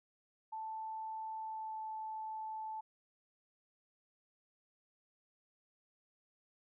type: tone with pitch glide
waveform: sine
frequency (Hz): 880 to 873.9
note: A5 to A5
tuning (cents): 0 to -12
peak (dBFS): -40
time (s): 0.52-2.81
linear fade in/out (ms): 10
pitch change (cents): -12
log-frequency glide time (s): 1.39-1.82
effects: none